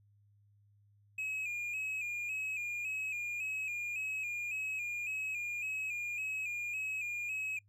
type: tone with vibrato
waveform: triangle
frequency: 2489 Hz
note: D#7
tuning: in tune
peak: -34 dBFS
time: 1.18-7.59 s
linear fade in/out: 5 ms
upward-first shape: square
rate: 1.8 Hz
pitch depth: 49 cents each way
effects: noise-tail reverb RT60 0.1 s tail -24 dB re dry + added 102 Hz sine -64 dBFS peak until 7.68 s